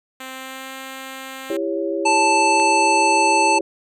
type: tone with pitch glide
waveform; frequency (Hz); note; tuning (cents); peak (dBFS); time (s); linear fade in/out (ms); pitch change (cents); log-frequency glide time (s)
5% pulse; 261.6 to 265.1; C4 to C4; 0 to +23; -20; 0.2-1.57; 5; +23; 0.31-0.73
type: chord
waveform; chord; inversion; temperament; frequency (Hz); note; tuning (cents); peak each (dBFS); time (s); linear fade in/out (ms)
sine; C# diminished; first; just; 332.6 / 399.1 / 554.4; E4 / G4 / C#5; +16 / +31 / 0; -24 / -25 / -25; 1.5-3.61; 2
type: harmonic tone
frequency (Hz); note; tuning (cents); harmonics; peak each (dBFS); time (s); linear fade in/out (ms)
880; A5; 0; 1 / 3 / 5 / 7 / 9 / 10; -15 / -20 / -28 / -30 / -29 / -34; 2.05-3.59; 10
type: click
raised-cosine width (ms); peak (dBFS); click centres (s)
0.3; -17; 2.599
effects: none